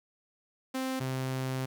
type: tone pair in turn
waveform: sawtooth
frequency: 261.6 / 130.8 Hz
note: C4 / C3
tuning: 0 / 0 cents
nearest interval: octave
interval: 1200 cents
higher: first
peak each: -27 dBFS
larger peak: neither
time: 0.74-1 / 1-1.66 s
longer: second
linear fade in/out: 10 ms
effects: 10-bit